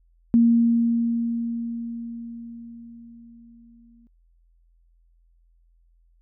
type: tone with exponential decay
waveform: sine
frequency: 233.1 Hz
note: A#3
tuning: in tune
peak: -12 dBFS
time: 0.34-4.07 s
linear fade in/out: 0 ms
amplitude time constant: 810 ms
effects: added 42 Hz sine -57 dBFS peak until 6.21 s